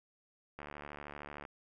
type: click train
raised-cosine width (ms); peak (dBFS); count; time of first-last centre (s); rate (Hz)
0.5; -30; 64; 0.59-1.452; 73.1
effects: none